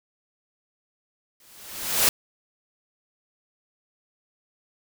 white noise with exponential growth, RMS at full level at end -17 dBFS, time 1.4-2.09 s, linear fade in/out 2 ms, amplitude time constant 150 ms, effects none

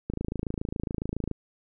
click train, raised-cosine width 3 ms, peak -17 dBFS, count 34, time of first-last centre 0.1-1.313 s, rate 27.2 Hz, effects none

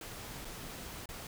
pink noise with dropouts, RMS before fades -45 dBFS, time 0.01-1.27 s, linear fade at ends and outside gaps 2 ms, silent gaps 0.448-0.452 / 1.058-1.089 s, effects none

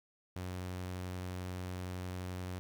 sawtooth tone, 91.2 Hz, F#2, 24 cents flat, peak -35 dBFS, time 0.36-2.59 s, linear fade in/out 0 ms, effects 11-bit

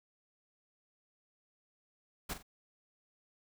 pink noise with echo, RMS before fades -38 dBFS, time 2.29-2.34 s, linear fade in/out 10 ms, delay 44 ms, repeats 2, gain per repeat -10 dB, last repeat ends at 2.428 s, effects none

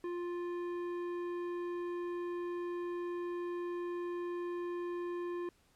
triangle tone with tanh clipping, 350 Hz, F4, 4 cents sharp, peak -38 dBFS, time 0.04-5.49 s, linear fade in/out 2 ms, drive 16 dB, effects pink hiss -70 dBFS RMS until 5.75 s + low-pass 12000 Hz 12 dB/octave

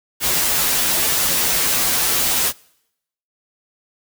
white noise with comb filter, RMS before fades -18 dBFS, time 0.2-2.53 s, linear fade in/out 50 ms, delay 10 ms, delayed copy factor -0.95, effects noise-tail reverb RT60 0.8 s tail -25 dB re dry

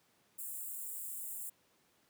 white high-pass noise, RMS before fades -43 dBFS, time 0.38-1.5 s, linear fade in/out 10 ms, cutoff 7300 Hz, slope 96 dB/octave, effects pink hiss -71 dBFS RMS until 2.09 s + high-pass 150 Hz 12 dB/octave

